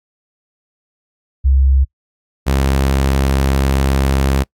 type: tone pair in turn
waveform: sine / sawtooth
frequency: 67 / 67.58 Hz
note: C2 / C#2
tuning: +42 / -43 cents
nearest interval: unison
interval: 15 cents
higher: second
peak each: -8 dBFS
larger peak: neither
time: 1.44-1.85 / 2.46-4.44 s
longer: second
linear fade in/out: 20 ms
effects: noise-tail reverb RT60 0.1 s tail -26 dB re dry + AAC 64 kbps